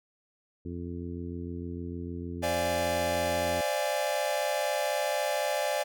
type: harmonic tone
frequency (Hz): 86.6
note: F2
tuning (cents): -14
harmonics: 1 / 2 / 3 / 4 / 5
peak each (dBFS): -38 / -41 / -39 / -42 / -46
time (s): 0.65-3.61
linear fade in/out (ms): 5
type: chord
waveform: 45% pulse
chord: D half-diminished seventh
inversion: third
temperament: equal with one note detuned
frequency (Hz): 523.3 / 587.3 / 681.3 / 830.6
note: C5 / D5 / F5 / Ab5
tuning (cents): 0 / 0 / -43 / 0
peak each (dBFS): -35 / -30 / -35 / -34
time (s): 2.42-5.84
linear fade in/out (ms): 20
effects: none